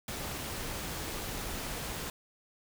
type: noise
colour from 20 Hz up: pink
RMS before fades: -38 dBFS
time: 0.08-2.1 s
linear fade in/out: 2 ms
effects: none